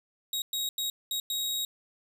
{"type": "tone bursts at uneven times", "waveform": "sawtooth", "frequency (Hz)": 3793, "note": "A#7", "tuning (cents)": 29, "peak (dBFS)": -26, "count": 5, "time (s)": [[0.33, 0.42], [0.53, 0.69], [0.78, 0.9], [1.11, 1.2], [1.3, 1.65]], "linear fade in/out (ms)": 2, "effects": []}